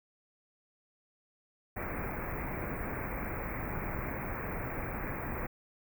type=band-stop noise; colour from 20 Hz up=pink; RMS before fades=-37 dBFS; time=1.76-5.47 s; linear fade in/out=10 ms; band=2400 to 15000 Hz; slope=96 dB/octave; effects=none